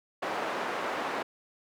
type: band-pass noise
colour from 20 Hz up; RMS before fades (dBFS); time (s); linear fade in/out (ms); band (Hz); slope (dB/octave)
white; -33; 0.22-1.23; 10; 320 to 1200; 12
effects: none